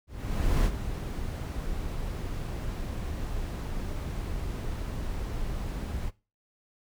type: noise with ADSR envelope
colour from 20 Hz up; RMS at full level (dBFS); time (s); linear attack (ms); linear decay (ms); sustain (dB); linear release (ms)
brown; -23; 0.07-6.11; 580; 54; -10; 33
effects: noise-tail reverb RT60 0.3 s tail -20 dB re dry